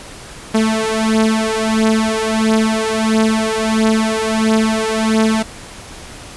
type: beating tone pair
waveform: sawtooth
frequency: 219.5 / 221 Hz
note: A3 / A3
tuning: -4 / +8 cents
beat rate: 1.5 Hz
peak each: -12 dBFS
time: 0.54-5.43 s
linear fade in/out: 10 ms
effects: pink hiss -34 dBFS RMS until 6.36 s + resampled to 24000 Hz